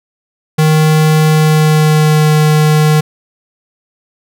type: tone with pitch glide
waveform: square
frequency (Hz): 155.56 to 153.15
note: D#3 to D#3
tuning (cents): 0 to -27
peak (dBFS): -7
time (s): 0.58-3.01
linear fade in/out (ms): 10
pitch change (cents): -27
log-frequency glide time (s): 1.27-2.31
effects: none